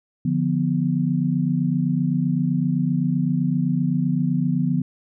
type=chord; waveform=sine; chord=B diminished; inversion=first; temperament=equal; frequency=146.83 / 174.61 / 246.9 Hz; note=D3 / F3 / B3; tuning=0 / 0 / 0 cents; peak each=-23 / -22 / -23 dBFS; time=0.25-4.82 s; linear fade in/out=5 ms; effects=none